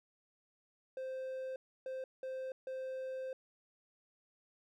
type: tone bursts at uneven times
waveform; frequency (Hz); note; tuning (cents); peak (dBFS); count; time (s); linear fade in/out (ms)
triangle; 522; C5; -4; -37; 4; 0.97-1.56 / 1.86-2.04 / 2.23-2.52 / 2.67-3.33; 2
effects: none